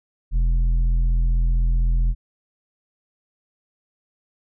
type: tone with tanh clipping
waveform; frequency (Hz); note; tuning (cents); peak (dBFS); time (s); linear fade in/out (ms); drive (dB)
triangle; 42.12; E1; +38; -17; 0.31-2.15; 50; 11
effects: none